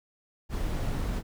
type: noise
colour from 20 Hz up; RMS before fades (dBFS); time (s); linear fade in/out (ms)
brown; -30; 0.49-1.23; 50
effects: none